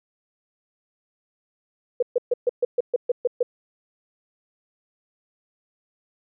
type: tone bursts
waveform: sine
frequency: 488.5 Hz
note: B4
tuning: 19 cents flat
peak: -16 dBFS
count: 10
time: 2-3.43 s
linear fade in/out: 5 ms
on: 26 ms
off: 130 ms
effects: none